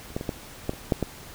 clicks, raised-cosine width 2 ms, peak -29 / -14 / -19 / -13 / -12 / -27 / -7 / -11 dBFS, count 8, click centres 0.104 / 0.165 / 0.211 / 0.292 / 0.694 / 0.735 / 0.922 / 1.027 s, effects pink hiss -44 dBFS RMS until 1.34 s

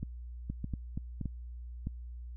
two click trains, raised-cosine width 5 ms, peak -23 / -23 dBFS, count 4 / 4, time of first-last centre 0.5-1.213 / 0.03-1.87 s, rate 4.21 / 1.63 Hz, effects added 60 Hz sine -41 dBFS peak until 2.36 s

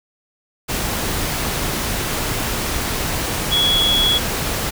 sine tone in noise, 3356 Hz, G#7, 17 cents sharp, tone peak -14 dBFS, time 3.51-4.19 s, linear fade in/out 20 ms, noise pink, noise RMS -22 dBFS, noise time 0.68-4.71 s, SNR +5 dB, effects none

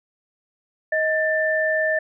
sine tone pair together, 628.9 / 1777 Hz, D#5 / A6, +18 / +17 cents, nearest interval octave + tritone, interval 1799 cents, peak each -21 dBFS, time 0.92-1.99 s, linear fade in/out 5 ms, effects none

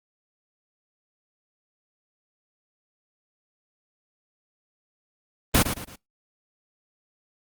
pink noise with echo, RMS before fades -17 dBFS, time 5.54-5.63 s, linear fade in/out 10 ms, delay 110 ms, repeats 3, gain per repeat -9 dB, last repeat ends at 5.96 s, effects noise-tail reverb RT60 0.2 s tail -26 dB re dry + Opus 24 kbps

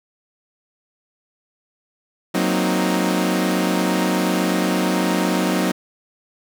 sawtooth chord, C half-diminished seventh, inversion second, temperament equal, 185 / 233.1 / 261.6 / 311.1 Hz, Gb3 / Bb3 / C4 / Eb4, 0 / 0 / 0 / 0 cents, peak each -17 / -21 / -21 / -19 dBFS, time 2.34-5.72 s, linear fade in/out 10 ms, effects none

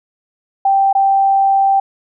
sine tone with dropouts, 783 Hz, G5, 2 cents flat, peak -9 dBFS, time 0.65-1.8 s, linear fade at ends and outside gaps 5 ms, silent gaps 0.929-0.95 s, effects none

